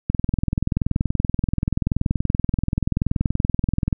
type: click train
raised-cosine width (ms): 5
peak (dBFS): -7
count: 81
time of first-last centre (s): 0.1-3.928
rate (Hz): 20.9
effects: none